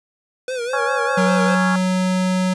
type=tone with vibrato; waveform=square; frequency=493.9 Hz; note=B4; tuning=in tune; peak=-23 dBFS; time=0.48-1.55 s; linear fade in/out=2 ms; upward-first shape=sine; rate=5 Hz; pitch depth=94 cents each way
type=harmonic tone; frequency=277.2 Hz; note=C#4; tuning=in tune; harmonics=2 / 3 / 4 / 5 / 6; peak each=-25 / -25 / -25 / -25 / -25 dBFS; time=0.73-1.76 s; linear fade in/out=5 ms
type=tone; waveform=square; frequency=185 Hz; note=F#3; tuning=in tune; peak=-17 dBFS; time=1.17-2.54 s; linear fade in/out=10 ms
effects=resampled to 22050 Hz + 8-bit